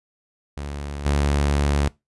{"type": "tone with level steps", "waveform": "sawtooth", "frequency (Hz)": 71.7, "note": "D2", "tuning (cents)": -41, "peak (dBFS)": [-25, -14], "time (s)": [0.57, 1.88], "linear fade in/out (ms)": 0, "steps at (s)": 1.05, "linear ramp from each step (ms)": 10, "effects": ["noise-tail reverb RT60 0.2 s tail -22 dB re dry", "resampled to 24000 Hz"]}